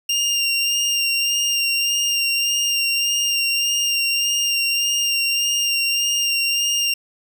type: tone with vibrato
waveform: 25% pulse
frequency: 2794 Hz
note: F7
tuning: in tune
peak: -14 dBFS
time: 0.09-6.94 s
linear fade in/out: 5 ms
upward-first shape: sine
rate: 1.7 Hz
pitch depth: 20 cents each way
effects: none